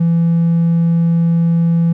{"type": "tone", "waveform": "triangle", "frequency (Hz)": 167.8, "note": "E3", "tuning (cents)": 31, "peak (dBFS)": -7, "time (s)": [0, 1.93], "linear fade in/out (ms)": 10, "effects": ["tanh soft clip ceiling -5 dBFS"]}